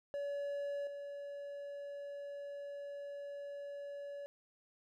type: tone with level steps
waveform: triangle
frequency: 569 Hz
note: C#5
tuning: 45 cents sharp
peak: -35 / -41 dBFS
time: 0.14-4.26 s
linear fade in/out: 0 ms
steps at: 0.87 s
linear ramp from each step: 2 ms
effects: none